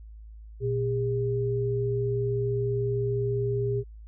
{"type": "tone pair together", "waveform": "sine", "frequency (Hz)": [120.2, 404.9], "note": ["B2", "G#4"], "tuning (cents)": [-46, -44], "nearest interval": "octave + major sixth", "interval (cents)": 2102, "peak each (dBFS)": -27, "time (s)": [0.6, 3.84], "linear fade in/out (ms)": 50, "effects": ["added 54 Hz sine -42 dBFS peak until 4.07 s"]}